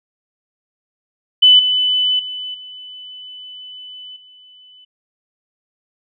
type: tone with level steps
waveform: sine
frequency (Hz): 3002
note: F#7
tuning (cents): +24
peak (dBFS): -5 / -13 / -24 / -32 / -42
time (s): 1.42-4.85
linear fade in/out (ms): 10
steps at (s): 1.59 / 2.19 / 2.54 / 4.16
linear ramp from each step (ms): 5
effects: none